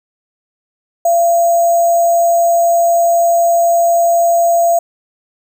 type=tone with sample-and-hold; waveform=sine; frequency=681 Hz; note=F5; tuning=44 cents flat; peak=-8 dBFS; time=1.05-4.79 s; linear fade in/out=5 ms; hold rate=7350 Hz; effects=none